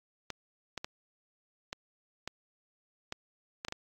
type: clicks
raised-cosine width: 0.2 ms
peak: -19 dBFS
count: 9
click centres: 0.303 / 0.777 / 0.845 / 1.729 / 2.276 / 3.124 / 3.649 / 3.684 / 3.724 s
effects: AAC 64 kbps